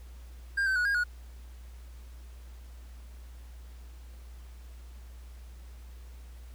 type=tone with pitch steps; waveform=triangle; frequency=1602 / 1541 / 1461 / 1625 / 1453 Hz; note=G6 / G6 / F#6 / G#6 / F#6; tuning=+37 / -30 / -22 / -38 / -32 cents; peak=-23 dBFS; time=0.57-1.04 s; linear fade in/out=10 ms; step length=94 ms; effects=added 60 Hz sine -44 dBFS peak until 6.54 s + pink hiss -60 dBFS RMS until 6.54 s